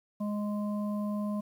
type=harmonic tone; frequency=207.7 Hz; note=G#3; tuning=in tune; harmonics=1 / 3 / 5; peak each=-30 / -40 / -44 dBFS; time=0.2-1.41 s; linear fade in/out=10 ms; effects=10-bit